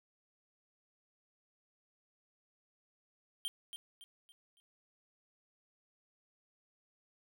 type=tone with echo; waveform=square; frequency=3167 Hz; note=G7; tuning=17 cents sharp; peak=-36 dBFS; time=3.45-3.48 s; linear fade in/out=0 ms; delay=280 ms; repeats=4; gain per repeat=-8 dB; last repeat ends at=4.6 s; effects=none